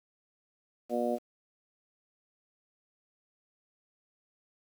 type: harmonic tone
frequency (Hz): 120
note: B2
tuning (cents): -49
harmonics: 2 / 3 / 4 / 5 / 6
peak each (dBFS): -33 / -36 / -35 / -32 / -36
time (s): 0.89-1.19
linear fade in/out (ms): 50
effects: 9-bit